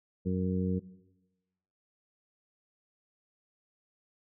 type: harmonic tone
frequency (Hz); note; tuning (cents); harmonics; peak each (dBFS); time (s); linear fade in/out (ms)
92.5; F#2; 0; 1 / 2 / 3 / 4 / 5; -34 / -29 / -39 / -40 / -37; 0.25-0.8; 20
effects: noise-tail reverb RT60 1.0 s tail -18 dB re dry